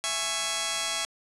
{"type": "chord", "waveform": "5% pulse", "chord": "C# minor", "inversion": "first", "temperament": "just", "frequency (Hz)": [665.2, 831.5, 1108.7], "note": ["E5", "G#5", "C#6"], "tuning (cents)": [16, 2, 0], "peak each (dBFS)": [-21, -22, -21], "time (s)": [0.04, 1.05], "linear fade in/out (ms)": 0, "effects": ["resampled to 24000 Hz", "7-bit"]}